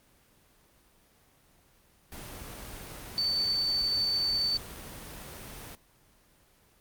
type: tone in noise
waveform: sine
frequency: 4535 Hz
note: C#8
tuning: 39 cents sharp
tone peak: -25 dBFS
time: 3.18-4.57 s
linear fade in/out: 0 ms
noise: pink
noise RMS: -43 dBFS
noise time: 2.12-5.75 s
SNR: +15 dB
effects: pink hiss -63 dBFS RMS until 6.8 s + Opus 24 kbps